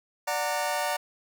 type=chord; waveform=sawtooth; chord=D augmented; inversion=none; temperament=just; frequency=587.3 / 734.2 / 917.7 Hz; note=D5 / F#5 / A#5; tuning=0 / -14 / -27 cents; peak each=-27 dBFS; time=0.27-0.97 s; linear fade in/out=10 ms; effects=none